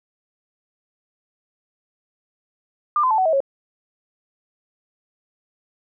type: tone with pitch steps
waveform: sine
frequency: 1197 / 1024.1 / 876.3 / 749.7 / 641.5 / 548.8 Hz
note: D6 / C6 / A5 / F#5 / E5 / C#5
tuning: +33 / -37 / -7 / +23 / -47 / -17 cents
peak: -15 dBFS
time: 2.96-3.404 s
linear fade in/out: 2 ms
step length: 74 ms
effects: none